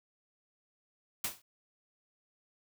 white noise with exponential decay, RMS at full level -30 dBFS, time 1.24-1.42 s, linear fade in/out 5 ms, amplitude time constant 39 ms, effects none

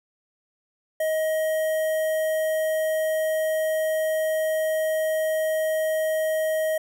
square tone with notch filter, 630 Hz, D#5, 21 cents sharp, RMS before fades -24 dBFS, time 1-6.78 s, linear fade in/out 5 ms, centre 4400 Hz, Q 0.58, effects none

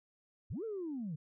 sine linear two-way sweep, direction up then down, 58.27 to 464.9 to 140.2 Hz, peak -36 dBFS, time 0.5-1.16 s, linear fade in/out 10 ms, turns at 0.64 s, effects tanh soft clip ceiling -33 dBFS

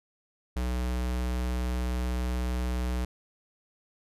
square tone, 61.74 Hz, B1, in tune, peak -28 dBFS, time 0.56-3.05 s, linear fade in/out 5 ms, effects resampled to 32000 Hz

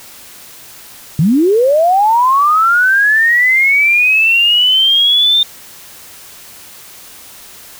sine linear sweep, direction up, 138.59 to 3624 Hz, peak -7 dBFS, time 1.19-5.43 s, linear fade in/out 2 ms, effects white hiss -36 dBFS RMS until 7.79 s

